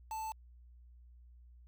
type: tone with quantisation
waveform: triangle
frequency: 880 Hz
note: A5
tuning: in tune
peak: -36 dBFS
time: 0.11-0.32 s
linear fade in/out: 2 ms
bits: 8
effects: added 60 Hz sine -55 dBFS peak until 1.67 s